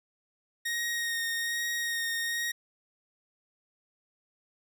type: tone with vibrato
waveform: sawtooth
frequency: 1864.7 Hz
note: A#6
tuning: in tune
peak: -26 dBFS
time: 0.65-2.52 s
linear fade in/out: 10 ms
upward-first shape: sine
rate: 1.2 Hz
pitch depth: 16 cents each way
effects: none